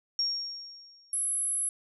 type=tone with exponential decay; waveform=sine; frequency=5560 Hz; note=F8; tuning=9 cents flat; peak=-24 dBFS; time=0.19-1.25 s; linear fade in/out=1 ms; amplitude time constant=230 ms
type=tone; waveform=sine; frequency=10850 Hz; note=E9; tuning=49 cents sharp; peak=-27 dBFS; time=1.13-1.69 s; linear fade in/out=2 ms
effects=none